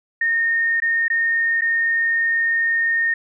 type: tone with dropouts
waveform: sine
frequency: 1837 Hz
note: A#6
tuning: 26 cents flat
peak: -16 dBFS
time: 0.21-3.14 s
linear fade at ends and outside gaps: 5 ms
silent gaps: 0.802-0.82 / 1.082-1.1 / 1.61-1.618 s
effects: none